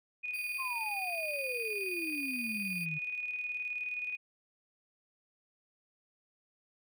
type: tone with tremolo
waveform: sine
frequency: 2474 Hz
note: D#7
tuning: 10 cents flat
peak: -33 dBFS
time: 0.23-4.17 s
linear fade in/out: 20 ms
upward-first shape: square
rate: 19 Hz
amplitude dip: 40%
type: tone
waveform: 10% pulse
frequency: 4699 Hz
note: D8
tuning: in tune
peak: -38 dBFS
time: 0.33-2.86 s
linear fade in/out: 20 ms
type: exponential sweep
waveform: sine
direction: down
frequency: 1086 to 148.5 Hz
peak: -38 dBFS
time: 0.58-2.99 s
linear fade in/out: 20 ms
effects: none